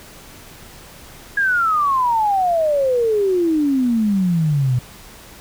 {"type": "exponential sweep", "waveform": "sine", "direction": "down", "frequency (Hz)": [1661.2, 120.9], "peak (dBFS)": -14, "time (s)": [1.37, 4.79], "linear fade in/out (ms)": 5, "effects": ["pink hiss -41 dBFS RMS until 5.4 s"]}